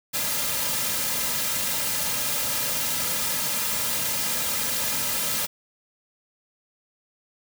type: noise with comb filter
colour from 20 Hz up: white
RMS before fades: -26 dBFS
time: 0.13-5.47 s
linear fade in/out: 20 ms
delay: 2.7 ms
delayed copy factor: -0.75
effects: none